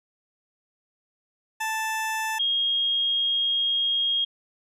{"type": "tone pair in turn", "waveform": ["20% pulse", "sine"], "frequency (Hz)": [880, 3256], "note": ["A5", "G#7"], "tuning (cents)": [0, -35], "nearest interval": "octave + major seventh", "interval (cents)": 2265, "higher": "second", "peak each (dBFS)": -21, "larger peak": "neither", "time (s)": [[1.6, 2.39], [2.39, 4.25]], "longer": "second", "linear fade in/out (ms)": 10, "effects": ["resampled to 32000 Hz"]}